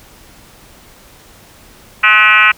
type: tone with frequency modulation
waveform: sine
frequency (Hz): 1932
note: B6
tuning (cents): -39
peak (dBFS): -5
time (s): 2.03-2.52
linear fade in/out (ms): 10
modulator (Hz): 218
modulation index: 3.5
effects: pink hiss -42 dBFS RMS until 2.57 s